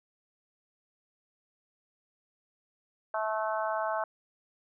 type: harmonic tone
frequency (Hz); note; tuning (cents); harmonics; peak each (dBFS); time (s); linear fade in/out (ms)
217.5; A3; -20; 3 / 4 / 5 / 6 / 7; -32 / -34 / -36 / -38 / -39; 3.14-4.04; 2
effects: none